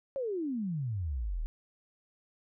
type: exponential sweep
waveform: sine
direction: down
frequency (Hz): 563 to 34.83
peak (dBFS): -31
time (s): 0.16-1.46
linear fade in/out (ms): 0
effects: none